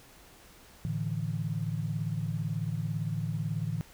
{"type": "chord", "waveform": "sine", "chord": "A suspended fourth", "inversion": "none", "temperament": "equal", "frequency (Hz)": [110, 146.83, 164.81], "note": ["A2", "D3", "E3"], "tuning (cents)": [0, 0, 0], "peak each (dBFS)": -34, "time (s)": [0.85, 3.81], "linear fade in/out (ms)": 0, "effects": ["pink hiss -55 dBFS RMS until 3.93 s"]}